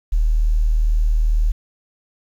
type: tone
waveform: sine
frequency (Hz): 38.89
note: D#1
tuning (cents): 0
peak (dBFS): -13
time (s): 0.12-1.52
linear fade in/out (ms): 10
effects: 8-bit